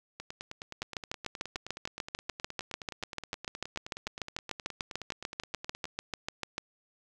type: two click trains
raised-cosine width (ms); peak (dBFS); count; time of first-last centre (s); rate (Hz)
0.2; -16 / -23; 40 / 55; 0.82-6.581 / 0.2-5.854; 6.77 / 9.55
effects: none